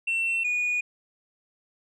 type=tone pair in turn; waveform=sine; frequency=2701 / 2456 Hz; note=E7 / D#7; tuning=+42 / -23 cents; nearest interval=major second; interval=165 cents; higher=first; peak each=-21 dBFS; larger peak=neither; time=0.07-0.44 / 0.44-0.81 s; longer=neither; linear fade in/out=10 ms; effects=tanh soft clip ceiling -22 dBFS